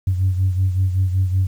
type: beating tone pair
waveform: sine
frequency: 93 / 98.3 Hz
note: F#2 / G2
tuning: +9 / +5 cents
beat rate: 5.3 Hz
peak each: -15 / -22 dBFS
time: 0.07-1.47 s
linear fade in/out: 5 ms
effects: tanh soft clip ceiling -10 dBFS + 8-bit